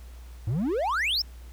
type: exponential sweep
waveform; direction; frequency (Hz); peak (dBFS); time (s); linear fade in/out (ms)
triangle; up; 97.3 to 5560; -22; 0.47-1.22; 5
effects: added 60 Hz sine -41 dBFS peak until 1.52 s + pink hiss -56 dBFS RMS until 1.52 s